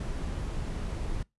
brown noise, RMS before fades -33 dBFS, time 0-1.23 s, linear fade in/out 5 ms, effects noise-tail reverb RT60 0.2 s tail -24 dB re dry + resampled to 24000 Hz

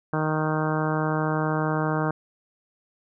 harmonic tone, 155.4 Hz, D#3, 2 cents flat, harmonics 1 / 2 / 3 / 4 / 5 / 6 / 7 / 8 / 9 / 10, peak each -26 / -29 / -31 / -32 / -33 / -34 / -34 / -35 / -36 / -36 dBFS, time 0.13-2.11 s, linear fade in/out 2 ms, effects none

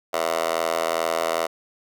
10% pulse tone with high-pass filter, 82.41 Hz, E2, in tune, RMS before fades -24 dBFS, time 0.13-1.47 s, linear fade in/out 10 ms, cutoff 690 Hz, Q 4.1, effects none

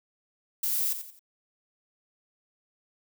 violet noise with echo, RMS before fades -28 dBFS, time 0.63-0.93 s, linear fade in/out 5 ms, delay 88 ms, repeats 3, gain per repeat -9 dB, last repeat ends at 1.194 s, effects none

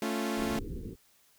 sawtooth chord, A augmented, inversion none, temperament equal, 220 / 277.2 / 349.2 Hz, A3 / C#4 / E#4, 0 / 0 / 0 cents, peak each -29 / -32 / -32 dBFS, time 0.02-0.59 s, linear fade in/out 2 ms
pink low-pass noise, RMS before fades -39 dBFS, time 0.36-0.96 s, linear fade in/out 50 ms, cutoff 480 Hz, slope 96 dB/octave
effects white hiss -65 dBFS RMS until 1.38 s

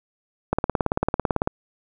click train, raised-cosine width 1 ms, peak -6 dBFS, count 18, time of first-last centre 0.53-1.474 s, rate 18 Hz, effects 8-bit

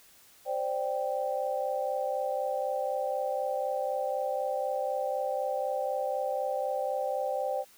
sine chord, C suspended second, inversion none, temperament equal, 523.3 / 587.3 / 784 Hz, C5 / D5 / G5, 0 / 0 / 0 cents, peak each -32 / -33 / -33 dBFS, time 0.45-7.65 s, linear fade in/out 50 ms, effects white hiss -58 dBFS RMS until 7.77 s

